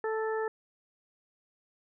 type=harmonic tone; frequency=439.8 Hz; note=A4; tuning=1 cent flat; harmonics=1 / 2 / 3 / 4; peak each=-30 / -37 / -41 / -40 dBFS; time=0.04-0.48 s; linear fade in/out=2 ms; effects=none